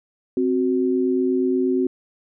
sine tone pair together, 261.6 / 370 Hz, C4 / F#4, 0 / 0 cents, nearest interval tritone, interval 600 cents, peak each -20 dBFS, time 0.37-1.87 s, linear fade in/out 2 ms, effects none

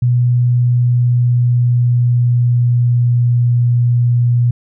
sine tone with pitch glide, 122.5 to 120.81 Hz, B2 to B2, -14 to -38 cents, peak -9 dBFS, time 0.02-4.51 s, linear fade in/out 5 ms, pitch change -24 cents, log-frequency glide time 0.34-3.48 s, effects none

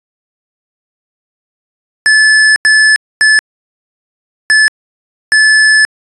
square tone bursts at uneven times, 1733 Hz, A6, 27 cents flat, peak -5 dBFS, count 5, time 2.06-2.56 / 2.65-2.96 / 3.21-3.39 / 4.5-4.68 / 5.32-5.85 s, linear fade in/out 0 ms, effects resampled to 24000 Hz

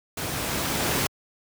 pink noise with level ramp, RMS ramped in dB -30 to -23 dBFS, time 0.17-1.07 s, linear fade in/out 5 ms, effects high-pass 80 Hz 12 dB/octave

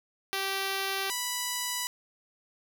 5% pulse tone pair in turn, 388.9 / 986.2 Hz, G4 / B5, -14 / -3 cents, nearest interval octave + major third, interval 1611 cents, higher second, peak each -18 / -18 dBFS, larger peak neither, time 0.33-1.1 / 1.1-1.87 s, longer neither, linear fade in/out 0 ms, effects none

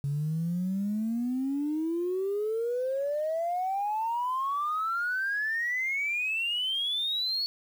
sine exponential sweep, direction up, 138.59 to 4435 Hz, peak -26 dBFS, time 0.04-7.46 s, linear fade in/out 0 ms, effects tanh soft clip ceiling -22 dBFS + 9-bit

